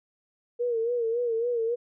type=tone with vibrato; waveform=sine; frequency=468.7 Hz; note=A#4; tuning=9 cents sharp; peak=-24 dBFS; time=0.59-1.76 s; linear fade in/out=20 ms; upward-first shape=sine; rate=3.6 Hz; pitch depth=75 cents each way; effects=none